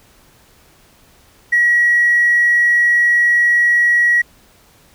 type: tone with tanh clipping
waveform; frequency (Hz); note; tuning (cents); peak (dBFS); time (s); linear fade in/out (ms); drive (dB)
triangle; 1915; A#6; +46; -9; 1.52-4.22; 10; 1
effects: pink hiss -50 dBFS RMS until 4.94 s